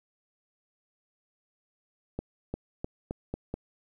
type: accelerating click train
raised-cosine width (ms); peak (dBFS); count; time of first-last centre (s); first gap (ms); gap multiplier
2; -19; 6; 2.19-3.54; 350; 0.87
effects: 10-bit